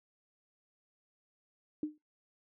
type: tone with exponential decay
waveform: sine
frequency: 303.2 Hz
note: D#4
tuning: 45 cents flat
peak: -28 dBFS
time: 1.83-1.98 s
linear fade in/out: 2 ms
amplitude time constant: 31 ms
effects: noise-tail reverb RT60 0.2 s tail -26 dB re dry